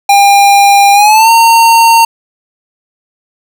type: tone with pitch glide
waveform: square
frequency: 802 to 916 Hz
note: G5 to A#5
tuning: +39 to -31 cents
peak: -3 dBFS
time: 0.09-2.05 s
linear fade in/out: 5 ms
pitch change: +230 cents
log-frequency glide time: 0.93-1.3 s
effects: none